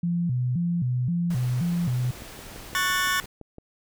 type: tone with vibrato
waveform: sine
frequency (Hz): 146.83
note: D3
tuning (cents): 0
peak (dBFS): -22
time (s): 0.03-2.11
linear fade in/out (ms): 5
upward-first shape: square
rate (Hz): 1.9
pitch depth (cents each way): 280
type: noise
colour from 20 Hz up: pink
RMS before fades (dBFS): -42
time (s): 1.3-3.26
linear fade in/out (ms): 5
type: click train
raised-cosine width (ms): 2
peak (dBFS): -28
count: 11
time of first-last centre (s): 1.88-3.584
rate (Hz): 5.87
type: chord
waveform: sawtooth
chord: F# minor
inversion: second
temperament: just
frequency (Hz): 1110 / 1480 / 1776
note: C#6 / F#6 / A6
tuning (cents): +2 / 0 / +16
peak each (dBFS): -23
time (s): 2.75-3.2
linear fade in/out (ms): 0
effects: none